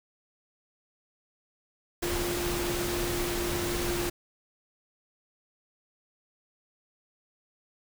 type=tone in noise; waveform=sine; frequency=349.7 Hz; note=F4; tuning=2 cents sharp; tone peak=-31 dBFS; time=2.02-4.1 s; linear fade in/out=10 ms; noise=pink; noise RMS=-32 dBFS; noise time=2.02-4.1 s; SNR=-2 dB; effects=none